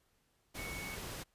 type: tone in noise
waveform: sine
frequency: 2217 Hz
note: C#7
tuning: in tune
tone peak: -44 dBFS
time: 0.57-0.96 s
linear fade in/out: 20 ms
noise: pink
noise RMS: -44 dBFS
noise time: 0.54-1.24 s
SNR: -3 dB
effects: pink hiss -75 dBFS RMS until 1.34 s + resampled to 32000 Hz